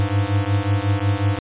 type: beating tone pair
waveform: square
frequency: 98 / 103.5 Hz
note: G2 / G#2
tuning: 0 / -5 cents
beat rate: 5.5 Hz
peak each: -21 dBFS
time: 0-1.39 s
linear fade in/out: 0 ms
effects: resampled to 8000 Hz